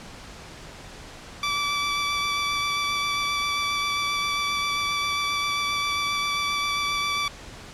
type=tone with vibrato; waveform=15% pulse; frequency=1158 Hz; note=D6; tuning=25 cents flat; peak=-17 dBFS; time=1.43-7.28 s; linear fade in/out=2 ms; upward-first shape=sine; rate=7.5 Hz; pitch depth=10 cents each way; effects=pink hiss -42 dBFS RMS until 7.73 s + low-pass 7000 Hz 12 dB/octave